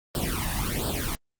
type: noise with flanger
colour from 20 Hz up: pink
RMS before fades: -28 dBFS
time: 0.15-1.15 s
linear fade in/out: 0 ms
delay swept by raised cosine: 0.23 to 1.11 ms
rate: 1.4 Hz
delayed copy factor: +0.9
effects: Opus 32 kbps